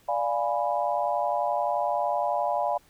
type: chord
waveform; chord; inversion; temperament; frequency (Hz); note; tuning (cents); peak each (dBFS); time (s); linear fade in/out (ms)
sine; D diminished seventh; none; equal; 587.3 / 698.5 / 830.6 / 987.8; D5 / F5 / Ab5 / Cb6; 0 / 0 / 0 / 0; -29 / -28 / -29 / -31; 0.08-2.78; 10
effects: pink hiss -60 dBFS RMS until 2.89 s